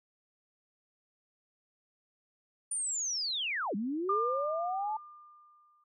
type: linear two-way sweep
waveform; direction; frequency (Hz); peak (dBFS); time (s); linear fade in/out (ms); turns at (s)
sine; down then up; 9397 to 190 to 884; -31; 2.71-4.97; 5; 3.75
type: tone with exponential decay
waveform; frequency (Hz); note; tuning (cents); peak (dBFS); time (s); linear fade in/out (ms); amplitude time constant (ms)
sine; 1200; D6; +37; -26; 4.09-5.84; 5; 380
effects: none